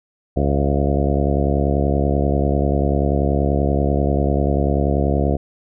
harmonic tone with a mistuned harmonic, 70.3 Hz, C#2, 25 cents sharp, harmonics 1 / 2 / 3 / 4 / 5 / 6 / 7 / 8 / 9 / 10, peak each -19 / -22 / -24 / -25 / -26 / -27 / -27 / -28 / -29 / -29 dBFS, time 0.36-5.37 s, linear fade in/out 10 ms, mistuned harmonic 9, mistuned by +48 cents, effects none

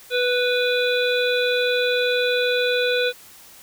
harmonic tone, 493.9 Hz, B4, in tune, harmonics 1 / 3 / 5 / 7 / 8, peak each -20 / -25 / -27 / -28 / -29 dBFS, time 0.1-3.13 s, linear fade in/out 50 ms, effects white hiss -46 dBFS RMS until 3.62 s

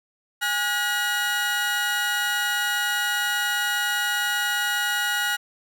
30% pulse tone cluster, 823 / 1445 / 1916 Hz, G#5 / F#6 / A#6, -16 / -41 / +47 cents, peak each -28 / -21 / -26 dBFS, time 0.41-5.37 s, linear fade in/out 20 ms, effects none

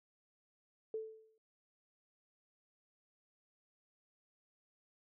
sine tone with exponential decay, 440 Hz, A4, in tune, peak -35 dBFS, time 0.94-1.38 s, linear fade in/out 2 ms, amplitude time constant 95 ms, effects none

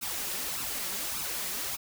white noise with flanger, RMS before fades -34 dBFS, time 0.01-1.77 s, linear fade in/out 20 ms, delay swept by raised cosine 0.75 to 5.45 ms, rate 1.7 Hz, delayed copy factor +0.65, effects none

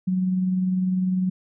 sine tone with tremolo, 185 Hz, F#3, in tune, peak -18 dBFS, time 0.07-1.3 s, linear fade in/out 10 ms, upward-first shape sine, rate 20 Hz, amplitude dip 35%, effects none

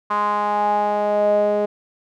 sawtooth tone with band-pass filter sweep, 207.7 Hz, G#3, in tune, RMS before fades -19 dBFS, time 0.1-1.66 s, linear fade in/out 10 ms, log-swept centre 1100 to 530 Hz, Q 6.2, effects none

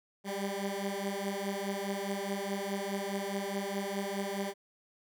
15% pulse beating tone pair, 195.8 / 200.6 Hz, G3 / G3, -2 / +40 cents, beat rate 4.8 Hz, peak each -30 / -30 dBFS, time 0.24-4.54 s, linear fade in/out 50 ms, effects none

